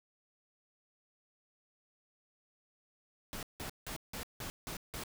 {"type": "noise bursts", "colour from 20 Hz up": "pink", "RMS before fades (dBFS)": -42, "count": 7, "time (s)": [3.33, 5.036], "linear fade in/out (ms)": 0, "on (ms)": 98, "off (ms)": 170, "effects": []}